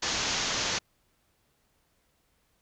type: low-pass noise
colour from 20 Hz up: white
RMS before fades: -30 dBFS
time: 0.02-0.79 s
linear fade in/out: 10 ms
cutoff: 6900 Hz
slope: 96 dB/octave
effects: pink hiss -71 dBFS RMS until 2.61 s